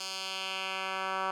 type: tone with band-pass filter sweep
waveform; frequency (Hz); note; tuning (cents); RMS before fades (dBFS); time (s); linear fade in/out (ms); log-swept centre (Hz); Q
10% pulse; 190.2; F#3; +48; -35; 0-1.31; 2; 5000 to 1300; 1.6
effects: none